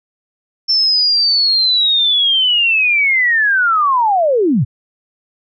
sine linear sweep, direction down, 5380 to 96.4 Hz, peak -10 dBFS, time 0.68-4.65 s, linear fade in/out 20 ms, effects none

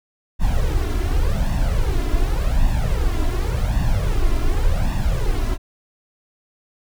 brown noise with flanger, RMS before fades -18 dBFS, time 0.39-5.58 s, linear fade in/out 50 ms, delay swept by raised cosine 1.1 to 3 ms, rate 0.88 Hz, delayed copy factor +0.75, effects none

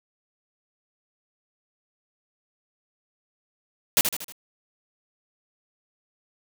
white noise with echo, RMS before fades -18 dBFS, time 3.97-4.01 s, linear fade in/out 0 ms, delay 78 ms, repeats 4, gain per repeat -6 dB, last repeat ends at 4.322 s, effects none

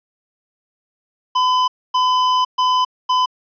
square tone bursts at uneven times, 1010 Hz, B5, 39 cents sharp, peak -14 dBFS, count 4, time 1.35-1.68 / 1.94-2.45 / 2.58-2.85 / 3.09-3.26 s, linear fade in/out 10 ms, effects resampled to 11025 Hz + 9-bit

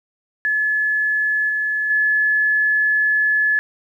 sine tone with level steps, 1715 Hz, A6, 45 cents flat, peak -16 / -18 / -14 dBFS, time 0.45-3.59 s, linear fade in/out 0 ms, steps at 1.49 / 1.9 s, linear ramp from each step 5 ms, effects 9-bit

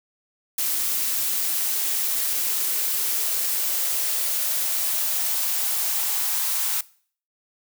blue noise with high-pass filter sweep, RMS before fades -24 dBFS, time 0.58-6.81 s, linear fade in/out 5 ms, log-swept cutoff 220 to 920 Hz, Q 2.2, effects noise-tail reverb RT60 0.5 s tail -21 dB re dry

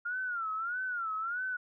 sine tone with vibrato, 1396.9 Hz, F6, in tune, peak -32 dBFS, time 0.05-1.57 s, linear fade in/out 10 ms, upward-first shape sine, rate 1.6 Hz, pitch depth 150 cents each way, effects none

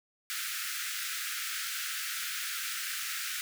pink high-pass noise, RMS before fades -36 dBFS, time 0.3-3.41 s, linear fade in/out 0 ms, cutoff 1300 Hz, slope 96 dB/octave, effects none

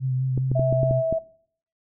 sine tone with vibrato, 130 Hz, C3, 11 cents flat, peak -21 dBFS, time 0-1.03 s, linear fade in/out 50 ms, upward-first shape sine, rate 5 Hz, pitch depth 25 cents each way
clicks, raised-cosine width 3 ms, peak -15 dBFS, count 7, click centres 0.377 / 0.516 / 0.595 / 0.726 / 0.832 / 0.91 / 1.126 s
sine tone, 652 Hz, E5, 19 cents flat, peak -21 dBFS, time 0.55-1.19 s, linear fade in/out 10 ms
effects noise-tail reverb RT60 0.6 s tail -21 dB re dry

